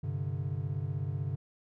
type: chord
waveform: triangle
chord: G suspended fourth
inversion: none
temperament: equal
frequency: 98 / 130.81 / 146.83 Hz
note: G2 / C3 / D3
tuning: 0 / 0 / 0 cents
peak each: -34 dBFS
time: 0.03-1.36 s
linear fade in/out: 10 ms
effects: none